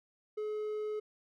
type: tone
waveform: triangle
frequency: 425.7 Hz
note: G#4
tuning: 43 cents sharp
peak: -32 dBFS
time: 0.37-1 s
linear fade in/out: 10 ms
effects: none